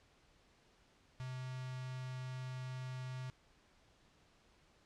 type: tone with notch filter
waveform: square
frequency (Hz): 128.4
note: C3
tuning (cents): -32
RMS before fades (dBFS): -44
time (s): 1.2-3.3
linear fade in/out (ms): 0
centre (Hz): 430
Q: 0.77
effects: pink hiss -69 dBFS RMS until 4.85 s + low-pass 6000 Hz 12 dB/octave